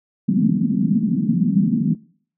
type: band-pass noise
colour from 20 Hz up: white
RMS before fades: -18 dBFS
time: 0.28-1.95 s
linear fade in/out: 10 ms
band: 160 to 240 Hz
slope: 48 dB/octave
effects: noise-tail reverb RT60 0.5 s tail -21 dB re dry